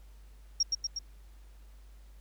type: tone with echo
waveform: sine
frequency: 5588 Hz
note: F8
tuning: in tune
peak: -23 dBFS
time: 0.6-0.63 s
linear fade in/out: 5 ms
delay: 120 ms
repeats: 3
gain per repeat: -3 dB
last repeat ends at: 0.99 s
effects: added 50 Hz sine -50 dBFS peak until 2.2 s + pink hiss -66 dBFS RMS until 2.2 s